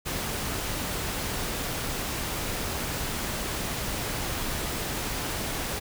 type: noise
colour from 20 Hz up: pink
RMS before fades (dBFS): -31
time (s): 0.05-5.8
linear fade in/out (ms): 20
effects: none